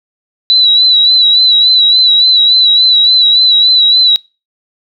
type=tone with vibrato; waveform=sine; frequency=3951 Hz; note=B7; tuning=in tune; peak=-4 dBFS; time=0.5-4.16 s; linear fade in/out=0 ms; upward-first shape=sine; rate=3.5 Hz; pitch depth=50 cents each way; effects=noise-tail reverb RT60 0.3 s tail -25 dB re dry